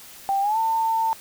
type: tone with pitch glide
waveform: sine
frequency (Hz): 787 to 898.8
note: G5 to A5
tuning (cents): +7 to +37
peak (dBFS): -19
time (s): 0.29-1.13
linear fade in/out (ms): 0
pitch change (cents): +230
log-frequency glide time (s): 0.41-0.58
effects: white hiss -44 dBFS RMS until 1.2 s